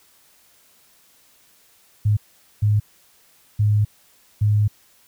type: tone bursts at uneven times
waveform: sine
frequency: 104.9 Hz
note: G#2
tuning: 18 cents sharp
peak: -14 dBFS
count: 4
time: 2.05-2.17 / 2.62-2.8 / 3.59-3.85 / 4.41-4.68 s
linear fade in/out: 10 ms
effects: white hiss -56 dBFS RMS until 5.07 s